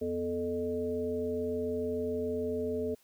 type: harmonic tone with a mistuned harmonic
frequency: 87.31 Hz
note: F2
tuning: in tune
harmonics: 1 / 3 / 5 / 7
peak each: -43 / -36 / -32 / -40 dBFS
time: 0.01-2.95 s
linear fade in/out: 10 ms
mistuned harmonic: 3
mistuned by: -92 cents
effects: white hiss -66 dBFS RMS until 3.03 s